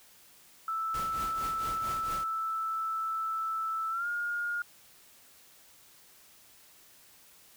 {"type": "tone with pitch glide", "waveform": "sine", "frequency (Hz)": [1318.5, 1421.3], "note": ["E6", "F6"], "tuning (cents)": [0, 30], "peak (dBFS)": -30, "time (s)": [0.68, 4.62], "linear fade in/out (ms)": 2, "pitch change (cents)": 130, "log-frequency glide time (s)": [3.9, 4.07]}
{"type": "noise with tremolo", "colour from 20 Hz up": "pink", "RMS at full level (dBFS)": -40, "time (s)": [0.94, 2.24], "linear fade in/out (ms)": 2, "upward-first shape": "triangle", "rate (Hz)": 4.4, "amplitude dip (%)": 75}
{"effects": ["white hiss -58 dBFS RMS until 7.56 s"]}